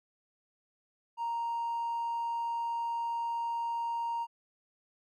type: tone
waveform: triangle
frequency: 932.3 Hz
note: A#5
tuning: in tune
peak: -28 dBFS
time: 1.17-4.27 s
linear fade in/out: 50 ms
effects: tanh soft clip ceiling -27 dBFS